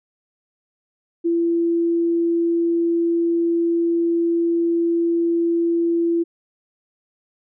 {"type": "tone", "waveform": "sine", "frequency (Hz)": 337.7, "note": "E4", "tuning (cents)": 42, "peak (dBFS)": -16, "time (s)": [1.24, 6.24], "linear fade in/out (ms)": 20, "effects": []}